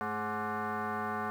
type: tone with frequency modulation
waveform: sine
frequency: 216.7 Hz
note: A3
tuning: 26 cents flat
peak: -31 dBFS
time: 0.01-1.3 s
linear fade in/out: 0 ms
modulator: 318 Hz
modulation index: 4.2
effects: tanh soft clip ceiling -27 dBFS + 10-bit